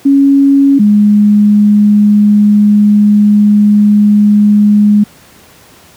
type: tone pair in turn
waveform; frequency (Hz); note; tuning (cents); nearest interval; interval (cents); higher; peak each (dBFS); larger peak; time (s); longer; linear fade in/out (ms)
sine; 277.2 / 207.7; C#4 / G#3; 0 / 0; perfect fourth; 500; first; -3; neither; 0.05-0.79 / 0.79-5.04; second; 10
effects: pink hiss -40 dBFS RMS until 5.96 s + high-pass 80 Hz 12 dB/octave